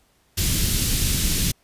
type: band-stop noise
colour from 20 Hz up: pink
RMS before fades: -21 dBFS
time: 0.37-1.52 s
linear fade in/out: 10 ms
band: 200 to 3400 Hz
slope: 12 dB/octave
effects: pink hiss -62 dBFS RMS until 1.63 s + resampled to 32000 Hz